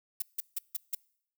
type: noise bursts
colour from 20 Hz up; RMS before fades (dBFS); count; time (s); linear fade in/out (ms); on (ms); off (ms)
violet; -32; 5; 0.2-0.95; 5; 22; 160
effects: noise-tail reverb RT60 0.7 s tail -25 dB re dry